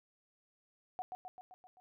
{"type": "tone with echo", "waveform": "sine", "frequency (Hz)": 740, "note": "F#5", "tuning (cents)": 0, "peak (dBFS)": -36, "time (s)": [0.99, 1.02], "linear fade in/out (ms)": 0, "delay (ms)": 130, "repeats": 6, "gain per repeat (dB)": -4, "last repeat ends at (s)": 1.8, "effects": []}